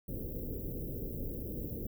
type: band-stop noise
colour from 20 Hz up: pink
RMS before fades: -39 dBFS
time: 0.08-1.87 s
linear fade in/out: 5 ms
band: 520 to 14000 Hz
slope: 48 dB/octave
effects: none